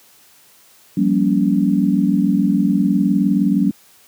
sine chord, G half-diminished seventh, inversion third, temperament just, 176.4 / 196 / 235.2 / 282.2 Hz, F3 / G3 / Bb3 / Db4, +18 / 0 / +16 / +31 cents, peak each -21 / -16 / -20 / -18 dBFS, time 0.97-3.71 s, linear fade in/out 5 ms, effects white hiss -50 dBFS RMS until 4.07 s + high-pass 80 Hz 12 dB/octave

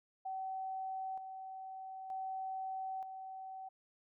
sine tone with tremolo, 762 Hz, G5, 49 cents flat, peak -38 dBFS, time 0.25-3.69 s, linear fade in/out 10 ms, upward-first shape square, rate 0.54 Hz, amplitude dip 50%, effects none

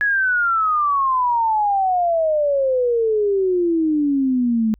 sine exponential sweep, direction down, 1695 to 214.4 Hz, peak -15 dBFS, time 0.01-4.74 s, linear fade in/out 0 ms, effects added 50 Hz sine -49 dBFS peak until 4.79 s

